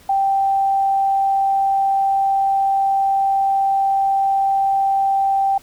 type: tone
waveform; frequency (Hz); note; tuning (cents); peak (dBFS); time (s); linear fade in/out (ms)
sine; 783; G5; -2; -14; 0.09-5.58; 5
effects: pink hiss -48 dBFS RMS until 5.62 s